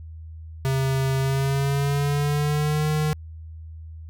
square tone with pitch glide, 133.9 to 152.92 Hz, C3 to D#3, +40 to -30 cents, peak -21 dBFS, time 0.65-3.13 s, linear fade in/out 0 ms, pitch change +230 cents, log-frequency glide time 1.19-2.88 s, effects added 80 Hz sine -36 dBFS peak until 4.09 s

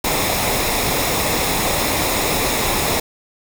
pink noise with comb filter, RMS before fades -19 dBFS, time 0.04-3 s, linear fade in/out 5 ms, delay 0.66 ms, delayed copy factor -0.5, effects none

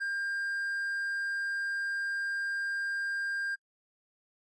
triangle tone, 1600 Hz, G6, 35 cents sharp, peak -29 dBFS, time 0-3.56 s, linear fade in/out 20 ms, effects noise-tail reverb RT60 0.1 s tail -24 dB re dry + resampled to 24000 Hz

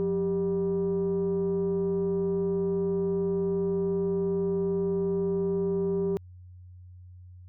sine tone pair together, 176.02 / 394.7 Hz, F3 / G4, +14 / +12 cents, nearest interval octave + major second, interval 1398 cents, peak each -28 / -24 dBFS, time 0-6.17 s, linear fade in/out 0 ms, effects tanh soft clip ceiling -21 dBFS + added 90 Hz sine -45 dBFS peak until 7.48 s

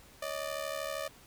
sawtooth ring-modulated tone, 596 Hz, D5, 25 cents sharp, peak -28 dBFS, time 0.22-1.08 s, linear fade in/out 5 ms, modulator 36.4 Hz, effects pink hiss -57 dBFS RMS until 1.26 s

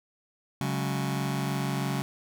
sawtooth chord, C# suspended fourth, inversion none, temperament just, 138.59 / 184.79 / 207.9 Hz, C#3 / F#3 / G#3, 0 / -2 / +2 cents, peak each -25 / -29 / -31 dBFS, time 0.61-2.02 s, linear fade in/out 0 ms, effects none

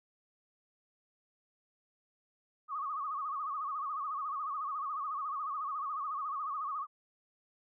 sine tone with vibrato, 1174.7 Hz, D6, in tune, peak -34 dBFS, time 2.68-6.87 s, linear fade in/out 50 ms, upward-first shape sine, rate 14 Hz, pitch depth 130 cents each way, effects none

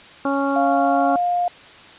harmonic tone, 277.2 Hz, C#4, in tune, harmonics 1 / 2 / 3 / 4 / 5, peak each -21 / -24 / -26 / -27 / -28 dBFS, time 0.25-1.16 s, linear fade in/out 2 ms
sine tone with pitch glide, 698.5 to 707 Hz, F5 to F5, 0 to +21 cents, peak -17 dBFS, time 0.56-1.48 s, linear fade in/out 2 ms, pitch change +21 cents, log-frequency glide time 0.66-1.21 s
effects white hiss -43 dBFS RMS until 1.98 s + resampled to 8000 Hz

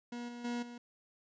40% pulse tone with level steps, 240 Hz, B3, 49 cents flat, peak -39 / -43 / -34 / -45 dBFS, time 0.12-0.78 s, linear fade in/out 5 ms, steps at 0.28 / 0.44 / 0.62 s, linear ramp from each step 10 ms, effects resampled to 16000 Hz

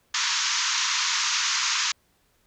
white band-pass noise, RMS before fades -25 dBFS, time 0.14-1.92 s, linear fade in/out 5 ms, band 930 to 6900 Hz, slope 96 dB/octave, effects pink hiss -66 dBFS RMS until 2.46 s

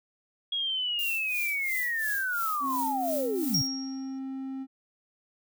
sine linear sweep, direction down, 3321 to 115.4 Hz, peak -27 dBFS, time 0.52-3.62 s, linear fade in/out 5 ms
violet noise with tremolo, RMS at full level -35 dBFS, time 0.99-3.67 s, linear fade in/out 0 ms, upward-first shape sine, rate 2.9 Hz, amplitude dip 75%
triangle tone, 266.3 Hz, C4, 31 cents sharp, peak -31 dBFS, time 2.6-4.67 s, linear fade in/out 50 ms
sine tone with exponential decay, 5588 Hz, F8, in tune, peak -22 dBFS, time 3.54-4.19 s, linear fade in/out 5 ms, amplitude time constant 140 ms
effects none

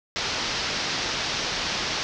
white low-pass noise, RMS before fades -28 dBFS, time 0.16-2.03 s, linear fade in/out 0 ms, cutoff 5800 Hz, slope 48 dB/octave, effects none

